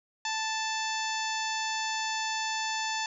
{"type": "harmonic tone with a mistuned harmonic", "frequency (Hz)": 880, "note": "A5", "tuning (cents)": 0, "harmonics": [1, 2, 3, 4, 5, 6, 7, 8], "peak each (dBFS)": [-33, -36, -38, -39, -40, -41, -41, -42], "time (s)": [0.25, 3.06], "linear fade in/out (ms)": 2, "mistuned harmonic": 5, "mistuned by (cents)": 23, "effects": []}